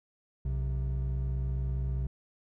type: tone pair together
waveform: triangle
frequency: 62.39 / 132.2 Hz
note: B1 / C3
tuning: +18 / +18 cents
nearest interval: octave + minor second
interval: 1300 cents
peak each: -28 / -32 dBFS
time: 0.45-2.07 s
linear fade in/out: 5 ms
effects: none